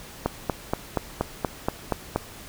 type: click train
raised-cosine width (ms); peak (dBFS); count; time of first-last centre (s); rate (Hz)
1; -8; 9; 0.26-2.16; 4.21
effects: pink hiss -43 dBFS RMS until 2.48 s